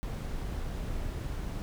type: noise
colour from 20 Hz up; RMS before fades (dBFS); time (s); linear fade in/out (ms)
brown; -35; 0.03-1.62; 0
effects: none